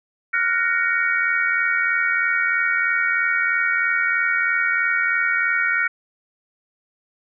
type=chord; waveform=sine; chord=Gb major seventh; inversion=third; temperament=equal with one note detuned; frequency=1396.9 / 1480 / 1864.7 / 2254 Hz; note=F6 / Gb6 / Bb6 / Db7; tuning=0 / 0 / 0 / +28 cents; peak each=-23 dBFS; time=0.33-5.88 s; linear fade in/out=10 ms; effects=none